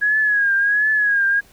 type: tone with vibrato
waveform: sine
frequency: 1661.2 Hz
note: G#6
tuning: in tune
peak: -14 dBFS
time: 0.01-1.41 s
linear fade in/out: 20 ms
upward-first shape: triangle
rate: 1.4 Hz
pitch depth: 83 cents each way
effects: pink hiss -51 dBFS RMS until 1.52 s